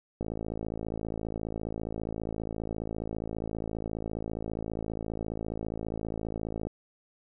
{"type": "click train", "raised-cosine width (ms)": 2, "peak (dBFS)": -21, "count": 355, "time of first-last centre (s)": [0.21, 6.67], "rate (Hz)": 54.8, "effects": []}